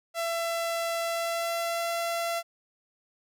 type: tone with pitch glide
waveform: sawtooth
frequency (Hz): 671 to 677.6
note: E5 to E5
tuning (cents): +31 to +48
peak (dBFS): -24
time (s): 0.14-2.43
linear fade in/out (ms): 50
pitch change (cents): +17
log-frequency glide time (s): 1.01-1.88
effects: none